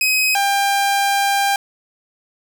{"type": "tone pair in turn", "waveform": "sawtooth", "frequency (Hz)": [2529, 796.6], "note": ["D#7", "G5"], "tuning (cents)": [28, 28], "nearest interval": "octave + minor sixth", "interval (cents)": 2000, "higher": "first", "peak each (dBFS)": -11, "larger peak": "neither", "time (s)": [[0.01, 0.35], [0.35, 1.56]], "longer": "second", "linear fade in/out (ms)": 2, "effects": []}